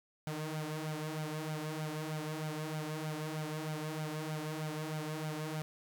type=tone with flanger; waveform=sawtooth; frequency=154.8 Hz; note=D#3; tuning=9 cents flat; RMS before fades=-39 dBFS; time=0.27-5.62 s; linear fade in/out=0 ms; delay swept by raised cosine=1.3 to 4.7 ms; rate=3.2 Hz; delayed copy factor=+0.7; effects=none